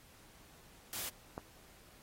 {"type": "noise", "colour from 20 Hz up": "white", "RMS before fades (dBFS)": -41, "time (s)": [0.93, 1.09], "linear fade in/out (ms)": 0}
{"type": "click", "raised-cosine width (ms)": 1, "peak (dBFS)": -26, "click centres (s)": 1.379}
{"effects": ["pink hiss -61 dBFS RMS until 2.02 s", "AAC 48 kbps"]}